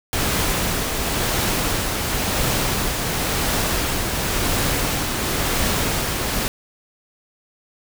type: noise with tremolo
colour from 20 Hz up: pink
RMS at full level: -20 dBFS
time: 0.13-6.48 s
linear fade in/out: 0 ms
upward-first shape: triangle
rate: 0.95 Hz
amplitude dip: 35%
effects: none